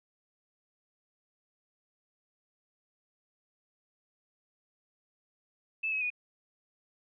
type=tone with pitch steps; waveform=sine; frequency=2624 / 2559 / 2465 Hz; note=E7 / D#7 / D#7; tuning=-9 / +48 / -17 cents; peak=-29 dBFS; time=5.83-6.103 s; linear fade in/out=10 ms; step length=91 ms; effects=none